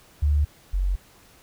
sine tone pair in turn, 73.42 / 46.45 Hz, D2 / F#1, 0 / +7 cents, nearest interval minor sixth, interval 793 cents, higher first, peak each -17 / -20 dBFS, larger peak first, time 0.22-0.45 / 0.73-0.96 s, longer neither, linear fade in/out 10 ms, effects pink hiss -54 dBFS RMS until 1.42 s

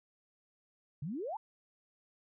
sine exponential sweep, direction up, 130.81 to 928 Hz, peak -36 dBFS, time 1.02-1.37 s, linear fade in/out 5 ms, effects none

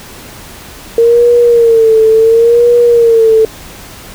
sine tone with vibrato, 459.9 Hz, A#4, 23 cents flat, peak -3 dBFS, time 0.98-3.45 s, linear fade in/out 2 ms, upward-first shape sine, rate 0.71 Hz, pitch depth 72 cents each way, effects pink hiss -31 dBFS RMS until 4.14 s

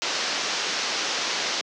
white low-pass noise, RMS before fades -27 dBFS, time 0.02-1.61 s, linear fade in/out 0 ms, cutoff 6200 Hz, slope 48 dB/octave, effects high-pass 300 Hz 12 dB/octave

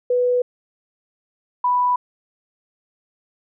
sine tone pair in turn, 493.9 / 987.8 Hz, B4 / B5, 0 / 0 cents, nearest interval octave, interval 1200 cents, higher second, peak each -15 dBFS, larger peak neither, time 0.1-0.42 / 1.64-1.96 s, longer neither, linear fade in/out 5 ms, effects none

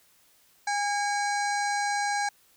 harmonic tone with a mistuned harmonic, 816 Hz, G#5, 31 cents flat, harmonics 1 / 2 / 3 / 5 / 6 / 7 / 8 / 9 / 10, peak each -27 / -31 / -38 / -39 / -43 / -41 / -40 / -47 / -43 dBFS, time 0.67-2.29 s, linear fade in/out 5 ms, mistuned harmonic 3, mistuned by -140 cents, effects white hiss -62 dBFS RMS until 2.56 s

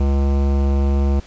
sine tone with hard clipping, 69.3 Hz, C#2, in tune, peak -16 dBFS, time 0-1.2 s, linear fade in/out 5 ms, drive 18 dB, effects pink hiss -45 dBFS RMS until 1.26 s + resampled to 16000 Hz

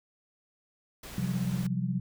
pink noise, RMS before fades -44 dBFS, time 1.03-1.67 s, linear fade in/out 5 ms
sine chord, C suspended fourth, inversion none, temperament equal with one note detuned, 130.81 / 174.61 / 191.19 Hz, C3 / F3 / G3, 0 / 0 / -43 cents, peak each -32 dBFS, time 1.18-2 s, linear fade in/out 2 ms
effects none

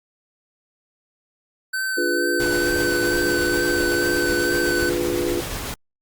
square tone with vibrato, 1524 Hz, G6, 49 cents flat, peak -23 dBFS, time 1.73-4.9 s, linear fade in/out 10 ms, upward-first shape sine, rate 2.2 Hz, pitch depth 21 cents each way
sine chord, D diminished seventh, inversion none, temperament equal, 293.7 / 349.2 / 415.3 / 493.9 Hz, D4 / F4 / Ab4 / Cb5, 0 / 0 / 0 / 0 cents, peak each -28 / -23 / -29 / -27 dBFS, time 1.97-5.41 s, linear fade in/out 10 ms
pink noise with tremolo, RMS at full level -28 dBFS, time 2.4-5.74 s, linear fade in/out 0 ms, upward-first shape triangle, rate 8 Hz, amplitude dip 30%
effects Opus 48 kbps

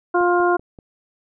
harmonic tone, 352.5 Hz, F4, 16 cents sharp, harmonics 1 / 2 / 3 / 4, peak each -17 / -20 / -22 / -23 dBFS, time 0.14-0.57 s, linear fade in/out 10 ms
click train, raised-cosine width 2 ms, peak -27 dBFS, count 4, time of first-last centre 0.21-0.788 s, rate 5.19 Hz
effects none

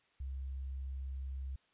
sine tone, 66.7 Hz, C2, 34 cents sharp, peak -38 dBFS, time 0.2-1.56 s, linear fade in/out 5 ms, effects white hiss -72 dBFS RMS until 1.73 s + resampled to 8000 Hz

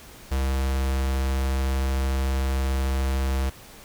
square tone with notch filter, 66.6 Hz, C2, 31 cents sharp, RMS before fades -24 dBFS, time 0.31-3.5 s, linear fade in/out 10 ms, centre 250 Hz, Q 1.8, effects pink hiss -46 dBFS RMS until 3.84 s

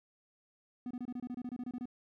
triangle tone bursts, 246.9 Hz, B3, in tune, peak -35 dBFS, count 14, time 0.86-1.856 s, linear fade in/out 2 ms, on 47 ms, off 26 ms, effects none

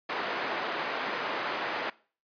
white band-pass noise, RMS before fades -33 dBFS, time 0.09-1.9 s, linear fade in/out 5 ms, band 330 to 1700 Hz, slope 12 dB/octave, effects noise-tail reverb RT60 0.4 s tail -21 dB re dry + resampled to 11025 Hz

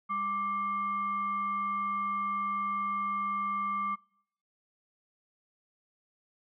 sine tone with frequency modulation, 1174.7 Hz, D6, in tune, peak -29 dBFS, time 0.09-3.96 s, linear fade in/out 20 ms, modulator 975 Hz, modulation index 0.4, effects noise-tail reverb RT60 0.7 s tail -25 dB re dry

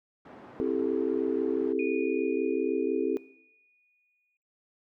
pink band-pass noise, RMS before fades -49 dBFS, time 0.25-1.73 s, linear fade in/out 5 ms, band 200 to 1200 Hz, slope 12 dB/octave
sine chord, A minor seventh, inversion first, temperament just, 264 / 330 / 396 / 440 Hz, C4 / E4 / G4 / A4, +16 / +2 / +18 / 0 cents, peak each -31 dBFS, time 0.6-3.17 s, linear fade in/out 0 ms
sine tone with exponential decay, 2460 Hz, D#7, 20 cents flat, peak -34 dBFS, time 1.79-4.37 s, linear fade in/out 2 ms, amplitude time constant 560 ms
effects noise-tail reverb RT60 0.7 s tail -19 dB re dry

